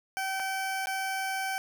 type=tone with dropouts; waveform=20% pulse; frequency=769 Hz; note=G5; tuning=33 cents flat; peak=-25 dBFS; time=0.17-1.58 s; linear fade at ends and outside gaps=0 ms; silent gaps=0.397-0.4 / 0.858-0.871 s; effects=none